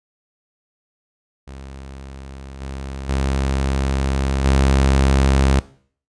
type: tone with level steps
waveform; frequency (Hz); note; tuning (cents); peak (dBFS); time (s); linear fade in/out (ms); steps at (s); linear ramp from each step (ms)
sawtooth; 67.4; C#2; -48; -30 / -24 / -14 / -9; 1.47-5.6; 10; 2.6 / 3.08 / 4.44; 20
effects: noise-tail reverb RT60 0.5 s tail -19 dB re dry + resampled to 22050 Hz